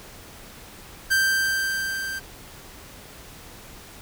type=tone with level ramp; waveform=45% pulse; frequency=1568 Hz; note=G6; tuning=in tune; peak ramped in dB=-17 to -29 dBFS; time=1.1-2.2 s; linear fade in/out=20 ms; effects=pink hiss -44 dBFS RMS until 4.01 s